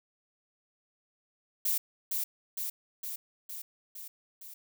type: noise with echo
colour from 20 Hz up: violet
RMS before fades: -29 dBFS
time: 1.65-1.78 s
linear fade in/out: 5 ms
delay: 460 ms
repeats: 6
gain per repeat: -3 dB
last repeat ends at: 4.54 s
effects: none